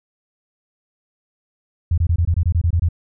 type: tone bursts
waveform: sine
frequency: 84.8 Hz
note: E2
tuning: 50 cents sharp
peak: -13 dBFS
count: 11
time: 1.91-2.888 s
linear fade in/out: 5 ms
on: 68 ms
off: 23 ms
effects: none